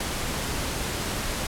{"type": "noise", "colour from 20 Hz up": "pink", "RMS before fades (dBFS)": -29, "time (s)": [0, 1.47], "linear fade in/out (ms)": 5, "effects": ["low-pass 12000 Hz 12 dB/octave"]}